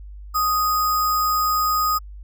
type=tone with sample-and-hold; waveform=sine; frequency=1244.5 Hz; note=D#6; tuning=in tune; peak=-17 dBFS; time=0.34-1.99 s; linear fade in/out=20 ms; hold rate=6300 Hz; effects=added 50 Hz sine -35 dBFS peak until 2.23 s